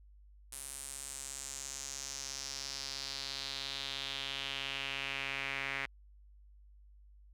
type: tone with band-pass filter sweep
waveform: sawtooth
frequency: 137 Hz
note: C#3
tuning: 20 cents flat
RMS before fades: -41 dBFS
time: 0.52-5.86 s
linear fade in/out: 5 ms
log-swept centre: 9800 to 2100 Hz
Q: 3.3
effects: added 50 Hz sine -56 dBFS peak until 7.33 s